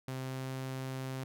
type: tone with pitch glide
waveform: sawtooth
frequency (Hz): 130.81 to 131.64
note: C3 to C3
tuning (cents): 0 to +11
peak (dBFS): -33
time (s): 0.08-1.24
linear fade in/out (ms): 2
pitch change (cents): +11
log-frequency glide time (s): 0.23-0.52
effects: none